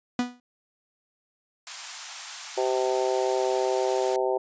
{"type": "tone with exponential decay", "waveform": "45% pulse", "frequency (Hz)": 245.8, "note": "B3", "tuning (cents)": -8, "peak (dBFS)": -20, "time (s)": [0.19, 0.4], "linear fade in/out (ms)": 2, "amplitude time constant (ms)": 44}
{"type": "high-pass noise", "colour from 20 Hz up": "white", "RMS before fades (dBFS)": -36, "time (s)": [1.67, 4.16], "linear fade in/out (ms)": 0, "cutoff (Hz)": 700, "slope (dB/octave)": 48}
{"type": "harmonic tone", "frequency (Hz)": 128.8, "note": "C3", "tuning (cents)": -27, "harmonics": [3, 4, 5, 6, 7], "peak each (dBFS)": [-26, -28, -30, -32, -33], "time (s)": [2.57, 4.38], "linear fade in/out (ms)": 10}
{"effects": ["resampled to 16000 Hz"]}